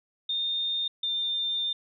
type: tone pair in turn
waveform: sine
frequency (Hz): 3643 / 3603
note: A#7 / A7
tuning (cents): -41 / +40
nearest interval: unison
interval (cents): 19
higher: first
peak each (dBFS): -26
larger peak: neither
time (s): 0.29-0.88 / 1.03-1.73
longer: second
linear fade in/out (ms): 5
effects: none